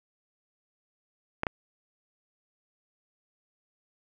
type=clicks; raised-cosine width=0.5 ms; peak=-12 dBFS; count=2; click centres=1.434 / 1.468 s; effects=none